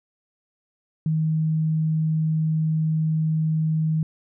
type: tone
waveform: sine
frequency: 157.8 Hz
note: D#3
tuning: 25 cents sharp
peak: -19 dBFS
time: 1.06-4.03 s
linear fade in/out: 2 ms
effects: none